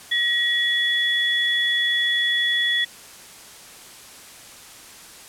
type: tone pair together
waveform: sine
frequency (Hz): 1907 / 3398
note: A#6 / G#7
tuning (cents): +39 / +39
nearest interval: minor seventh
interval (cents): 1000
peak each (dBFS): -21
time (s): 0.11-2.85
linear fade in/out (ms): 10
effects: white hiss -43 dBFS RMS until 5.28 s + low-pass 11000 Hz 12 dB/octave